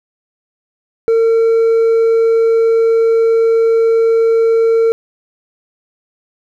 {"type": "tone with hard clipping", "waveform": "sine", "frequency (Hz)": 454.6, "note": "A#4", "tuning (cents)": -43, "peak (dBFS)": -9, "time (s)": [1.08, 4.92], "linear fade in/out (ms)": 0, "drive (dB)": 2, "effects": []}